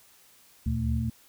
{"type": "tone cluster", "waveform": "sine", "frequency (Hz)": [71.8, 75.7, 118.3, 223.8], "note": ["D2", "D#2", "A#2", "A3"], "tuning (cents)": [-39, -47, 26, 30], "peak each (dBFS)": [-35, -29, -29, -31], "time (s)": [0.66, 1.1], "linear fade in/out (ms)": 5, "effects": ["white hiss -58 dBFS RMS until 1.28 s"]}